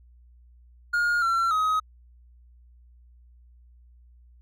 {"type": "tone with pitch steps", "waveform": "triangle", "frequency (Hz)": [1425, 1356, 1264], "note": ["F6", "E6", "D#6"], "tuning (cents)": [34, 49, 27], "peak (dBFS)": -19, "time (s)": [0.93, 1.8], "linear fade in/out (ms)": 10, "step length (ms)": 290, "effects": ["added 60 Hz sine -51 dBFS peak until 4.41 s"]}